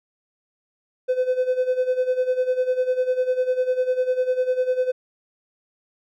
triangle tone with tremolo, 508 Hz, B4, 49 cents sharp, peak -13 dBFS, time 1.08-4.92 s, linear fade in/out 20 ms, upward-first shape sine, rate 10 Hz, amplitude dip 80%, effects tanh soft clip ceiling -12 dBFS

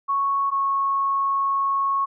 sine tone pair in turn, 1107 / 1100 Hz, C#6 / C#6, -3 / -14 cents, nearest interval unison, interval 11 cents, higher first, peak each -19 dBFS, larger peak neither, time 0.08-0.51 / 0.51-2.06 s, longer second, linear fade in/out 20 ms, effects none

